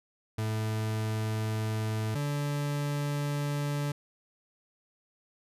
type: tone pair in turn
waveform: 40% pulse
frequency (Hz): 109.2 / 144.96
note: A2 / D3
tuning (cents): -13 / -22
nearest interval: perfect fourth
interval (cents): 491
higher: second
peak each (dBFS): -28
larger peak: neither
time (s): 0.38-2.15 / 2.15-3.92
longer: neither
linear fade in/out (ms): 5
effects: resampled to 32000 Hz